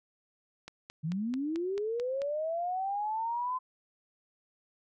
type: click train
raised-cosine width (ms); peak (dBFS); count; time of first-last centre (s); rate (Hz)
0.2; -26; 8; 0.68-2.218; 4.55
type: linear sweep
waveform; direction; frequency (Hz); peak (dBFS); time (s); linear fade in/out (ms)
sine; up; 147.7 to 1030; -30; 1.03-3.59; 20
effects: none